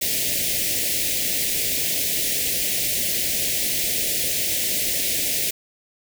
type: band-stop noise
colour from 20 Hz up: white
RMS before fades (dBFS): -23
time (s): 0.01-5.51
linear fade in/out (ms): 10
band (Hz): 660 to 1900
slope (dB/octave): 48
effects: none